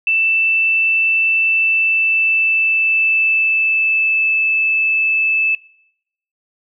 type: tone with pitch glide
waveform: sine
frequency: 2655 to 2625 Hz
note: E7 to E7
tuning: +12 to -8 cents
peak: -12 dBFS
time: 0.07-5.55 s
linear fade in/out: 2 ms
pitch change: -20 cents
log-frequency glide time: 1.42-4.26 s
effects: noise-tail reverb RT60 0.8 s tail -24 dB re dry